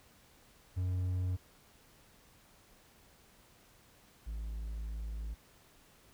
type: tone pair in turn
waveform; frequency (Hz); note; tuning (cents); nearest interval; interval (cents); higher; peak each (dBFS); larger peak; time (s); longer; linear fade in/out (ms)
triangle; 91.4 / 54.47; F#2 / A1; -21 / -17; major sixth; 896; first; -29 / -35; first; 0.76-1.37 / 4.26-5.35; second; 20
effects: pink hiss -63 dBFS RMS until 6.13 s